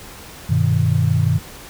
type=chord; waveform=sine; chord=G augmented; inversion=none; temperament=equal; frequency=98 / 123.47 / 155.56 Hz; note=G2 / B2 / D#3; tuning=0 / 0 / 0 cents; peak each=-18 dBFS; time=0.49-1.39 s; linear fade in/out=10 ms; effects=pink hiss -38 dBFS RMS until 1.69 s